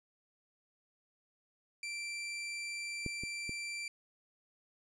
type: tone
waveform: sawtooth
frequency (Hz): 2349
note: D7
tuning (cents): 0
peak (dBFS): -35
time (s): 1.83-3.88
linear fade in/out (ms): 2
type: clicks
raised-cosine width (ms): 3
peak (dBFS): -25 / -31 / -30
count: 3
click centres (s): 3.063 / 3.236 / 3.494
effects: resampled to 22050 Hz